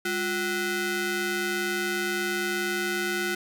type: ring-modulated tone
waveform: sawtooth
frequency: 559 Hz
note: C#5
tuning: 14 cents sharp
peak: -19 dBFS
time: 0.05-3.35 s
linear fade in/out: 5 ms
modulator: 914 Hz
effects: none